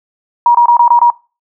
sine tone bursts, 953 Hz, A#5, 38 cents sharp, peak -3 dBFS, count 6, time 0.46-1.102 s, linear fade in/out 2 ms, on 87 ms, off 24 ms, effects noise-tail reverb RT60 0.3 s tail -21 dB re dry

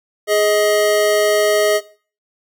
square tone pair together, 417.7 / 630 Hz, G#4 / D#5, +10 / +21 cents, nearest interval perfect fifth, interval 711 cents, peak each -16 dBFS, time 0.27-1.81 s, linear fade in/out 50 ms, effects noise-tail reverb RT60 0.4 s tail -17 dB re dry

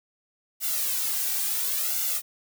blue noise with flanger, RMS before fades -27 dBFS, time 0.6-2.22 s, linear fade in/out 50 ms, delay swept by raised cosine 1.4 to 2.6 ms, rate 0.71 Hz, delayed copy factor +0.95, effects none

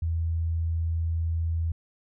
sine tone, 82.41 Hz, E2, in tune, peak -24 dBFS, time 0.02-1.72 s, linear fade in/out 5 ms, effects none

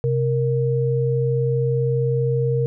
sine tone pair together, 130.82 / 466.2 Hz, C3 / A#4, 0 / 0 cents, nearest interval octave + minor seventh, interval 2200 cents, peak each -19 / -21 dBFS, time 0.04-2.66 s, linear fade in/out 0 ms, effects none

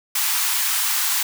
white high-pass noise, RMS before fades -21 dBFS, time 0.15-1.23 s, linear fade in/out 5 ms, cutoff 820 Hz, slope 48 dB/octave, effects none

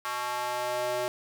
square tone with high-pass filter sweep, 123.47 Hz, B2, in tune, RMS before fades -31 dBFS, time 0.05-1.08 s, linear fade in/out 0 ms, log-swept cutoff 1100 to 510 Hz, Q 2.6, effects none

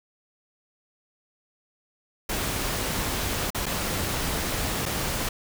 pink noise with dropouts, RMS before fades -28 dBFS, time 2.29-5.29 s, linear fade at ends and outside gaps 5 ms, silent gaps 3.504-3.546 / 3.658-3.663 / 4.856-4.86 s, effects none

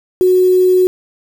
sine tone with quantisation, 367.6 Hz, F#4, 11 cents flat, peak -7 dBFS, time 0.21-0.87 s, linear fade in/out 0 ms, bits 5, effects none

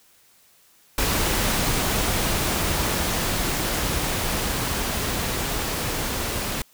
pink noise with level ramp, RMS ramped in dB -22 to -27 dBFS, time 0.98-6.62 s, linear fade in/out 2 ms, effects white hiss -57 dBFS RMS until 6.73 s

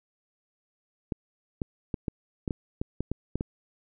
clicks, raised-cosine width 3 ms, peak -16 dBFS, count 11, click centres 1.122 / 1.618 / 1.942 / 2.082 / 2.478 / 2.508 / 2.815 / 3.006 / 3.116 / 3.356 / 3.409 s, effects none

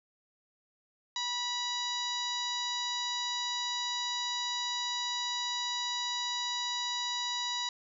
harmonic tone, 975 Hz, B5, 23 cents flat, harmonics 1 / 2 / 3 / 4 / 5 / 6 / 7, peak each -38 / -42 / -46 / -34 / -41 / -46 / -45 dBFS, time 1.16-7.69 s, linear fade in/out 2 ms, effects none

